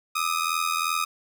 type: ring-modulated tone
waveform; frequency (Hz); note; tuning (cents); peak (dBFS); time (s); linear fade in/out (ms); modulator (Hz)
sawtooth; 1244.5; D#6; 0; -17; 0.15-1.05; 10; 41.4
effects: none